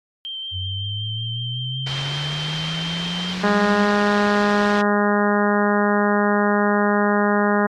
sine tone with vibrato, 3136 Hz, G7, in tune, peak -27 dBFS, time 0.25-3.33 s, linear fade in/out 0 ms, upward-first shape triangle, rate 5.4 Hz, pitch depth 18 cents each way
sine linear sweep, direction up, 90 to 200 Hz, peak -25 dBFS, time 0.51-3.89 s, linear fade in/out 50 ms
white low-pass noise, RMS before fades -31 dBFS, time 1.86-4.82 s, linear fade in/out 10 ms, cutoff 4400 Hz, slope 24 dB/octave
harmonic tone, 205.7 Hz, G#3, 16 cents flat, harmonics 1 / 2 / 3 / 4 / 5 / 6 / 7 / 8 / 9, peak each -19 / -22 / -24 / -25 / -26 / -27 / -27 / -28 / -29 dBFS, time 3.43-7.67 s, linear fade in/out 10 ms
effects MP3 64 kbps

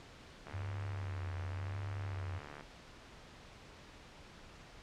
click train, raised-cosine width 0.5 ms, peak -33 dBFS, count 158, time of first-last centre 0.47-2.609 s, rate 73.4 Hz
sine tone with vibrato, 94.1 Hz, F#2, 30 cents sharp, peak -38 dBFS, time 0.53-2.39 s, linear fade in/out 10 ms, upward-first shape sine, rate 0.91 Hz, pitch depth 73 cents each way
effects pink hiss -55 dBFS RMS until 4.82 s + low-pass 5000 Hz 12 dB/octave

